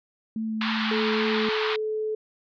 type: tone with vibrato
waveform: sine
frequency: 220 Hz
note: A3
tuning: in tune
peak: -26 dBFS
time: 0.36-1.49 s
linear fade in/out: 2 ms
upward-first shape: sine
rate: 3.6 Hz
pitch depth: 12 cents each way
type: band-pass noise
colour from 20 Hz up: pink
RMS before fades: -29 dBFS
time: 0.61-1.76 s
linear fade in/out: 2 ms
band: 880 to 4300 Hz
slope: 48 dB/octave
type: tone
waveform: sine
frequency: 432.3 Hz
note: A4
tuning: 31 cents flat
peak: -25 dBFS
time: 0.91-2.15 s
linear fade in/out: 5 ms
effects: none